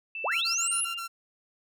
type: tone with pitch glide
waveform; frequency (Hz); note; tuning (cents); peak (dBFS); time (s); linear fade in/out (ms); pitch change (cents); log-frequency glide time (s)
sine; 2653 to 2796; E7 to F7; +10 to +1; -33; 0.15-0.99; 2; +91; 0.41-0.68
type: linear sweep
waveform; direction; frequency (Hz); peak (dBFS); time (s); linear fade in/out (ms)
sine; up; 404.3 to 11175; -26; 0.24-0.85; 5
type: tone bursts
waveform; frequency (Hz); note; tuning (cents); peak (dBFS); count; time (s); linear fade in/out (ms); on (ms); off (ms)
sawtooth; 1361; F6; -45; -30; 6; 0.31-1.08; 20; 110; 22
effects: none